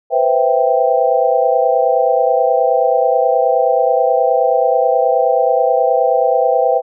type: chord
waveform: sine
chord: C major seventh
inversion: third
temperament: equal with one note detuned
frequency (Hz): 493.9 / 523.3 / 661.5 / 784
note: B4 / C5 / E5 / G5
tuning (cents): 0 / 0 / +6 / 0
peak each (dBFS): -16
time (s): 0.1-6.82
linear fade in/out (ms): 50
effects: none